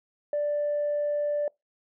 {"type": "tone", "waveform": "sine", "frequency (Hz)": 587.3, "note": "D5", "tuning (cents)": 0, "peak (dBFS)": -23, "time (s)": [0.33, 1.48], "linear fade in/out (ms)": 2, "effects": ["noise-tail reverb RT60 0.2 s tail -26 dB re dry", "tanh soft clip ceiling -21 dBFS"]}